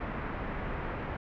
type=low-pass noise; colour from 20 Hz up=pink; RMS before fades=-36 dBFS; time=0-1.17 s; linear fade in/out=10 ms; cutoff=2100 Hz; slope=24 dB/octave; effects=none